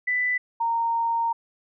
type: tone pair in turn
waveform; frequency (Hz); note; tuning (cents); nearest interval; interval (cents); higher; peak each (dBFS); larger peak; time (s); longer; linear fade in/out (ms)
sine; 1990 / 924.1; B6 / A#5; +13 / -15; octave + minor second; 1328; first; -21; neither; 0.07-0.38 / 0.6-1.33; second; 10
effects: none